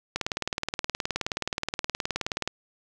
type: click train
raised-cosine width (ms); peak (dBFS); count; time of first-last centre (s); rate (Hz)
0.2; -10; 45; 0.16-2.476; 19
effects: none